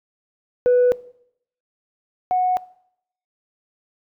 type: tone pair in turn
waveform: sine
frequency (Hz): 493.9 / 734.1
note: B4 / F#5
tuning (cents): 0 / -14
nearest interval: perfect fifth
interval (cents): 686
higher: second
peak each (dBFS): -10 / -15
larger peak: first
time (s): 0.66-0.92 / 2.31-2.57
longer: neither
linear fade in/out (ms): 0
effects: noise-tail reverb RT60 0.7 s tail -21 dB re dry + tanh soft clip ceiling -10 dBFS